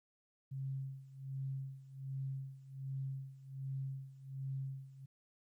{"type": "tone with tremolo", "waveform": "sine", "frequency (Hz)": 134.8, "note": "C#3", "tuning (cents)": -48, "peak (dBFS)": -37, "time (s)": [0.51, 5.06], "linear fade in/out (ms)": 10, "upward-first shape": "sine", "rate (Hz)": 1.3, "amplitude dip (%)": 85, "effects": ["13-bit"]}